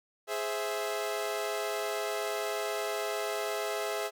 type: chord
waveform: sawtooth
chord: Ab augmented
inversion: none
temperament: equal with one note detuned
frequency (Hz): 416.7 / 523.3 / 659.3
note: Ab4 / C5 / E5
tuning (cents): +6 / 0 / 0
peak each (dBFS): -31 / -35 / -31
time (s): 0.27-4.11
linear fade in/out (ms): 50
effects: none